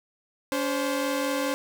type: tone pair together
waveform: sawtooth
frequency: 284 / 523.3 Hz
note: C#4 / C5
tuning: +42 / 0 cents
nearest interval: major seventh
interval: 1058 cents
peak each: -24 dBFS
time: 0.52-1.54 s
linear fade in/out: 0 ms
effects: none